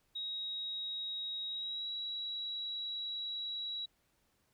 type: tone with pitch glide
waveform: sine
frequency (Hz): 3797 to 3890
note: A#7 to B7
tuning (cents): +31 to -27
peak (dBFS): -37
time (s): 0.15-3.86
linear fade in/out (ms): 10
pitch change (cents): +42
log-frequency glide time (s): 1.47-1.88
effects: pink hiss -75 dBFS RMS until 4.53 s